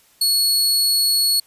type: tone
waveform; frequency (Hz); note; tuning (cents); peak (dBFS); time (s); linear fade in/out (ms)
sawtooth; 4366; C#8; -27; -12; 0.21-1.4; 5
effects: white hiss -55 dBFS RMS until 1.46 s + resampled to 32000 Hz